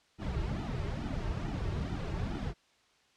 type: noise with flanger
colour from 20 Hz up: brown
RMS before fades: -35 dBFS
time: 0.18-2.54 s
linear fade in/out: 50 ms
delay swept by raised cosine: 1.8 to 4.1 ms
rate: 2.3 Hz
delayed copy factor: -0.85
effects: white hiss -67 dBFS RMS until 3.16 s + low-pass 5000 Hz 12 dB/octave